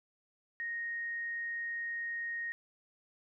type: tone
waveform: sine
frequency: 1864.7 Hz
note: A#6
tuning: in tune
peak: -35 dBFS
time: 0.6-2.52 s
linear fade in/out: 0 ms
effects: none